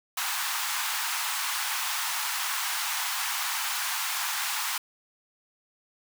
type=high-pass noise; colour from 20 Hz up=pink; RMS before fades=-30 dBFS; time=0.17-4.78 s; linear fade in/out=5 ms; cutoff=840 Hz; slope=48 dB/octave; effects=none